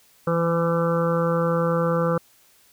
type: harmonic tone with a mistuned harmonic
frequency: 168.4 Hz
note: E3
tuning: 37 cents sharp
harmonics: 1 / 2 / 3 / 5 / 6 / 7 / 8 / 9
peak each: -23 / -32 / -22 / -36 / -36 / -29 / -31 / -38 dBFS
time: 0.27-2.18 s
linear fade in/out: 5 ms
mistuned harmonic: 1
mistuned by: -22 cents
effects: white hiss -57 dBFS RMS until 2.72 s